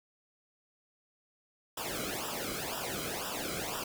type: noise with flanger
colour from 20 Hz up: pink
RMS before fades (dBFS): -37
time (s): 1.77-3.84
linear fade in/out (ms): 5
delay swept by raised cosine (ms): 0.46 to 1.13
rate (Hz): 2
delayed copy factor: -0.9
effects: none